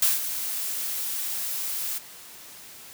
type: noise with ADSR envelope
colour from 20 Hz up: blue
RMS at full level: -19 dBFS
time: 0.02-1.99 s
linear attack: 5 ms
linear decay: 170 ms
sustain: -11 dB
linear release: 17 ms
effects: white hiss -45 dBFS RMS until 2.93 s + high-pass 60 Hz 12 dB/octave